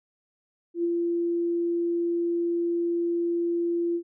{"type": "tone with ADSR envelope", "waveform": "sine", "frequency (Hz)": 342.2, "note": "F4", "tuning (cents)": -35, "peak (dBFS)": -21, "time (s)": [0.74, 4.03], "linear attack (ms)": 100, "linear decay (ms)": 25, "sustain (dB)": -2, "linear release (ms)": 77, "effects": []}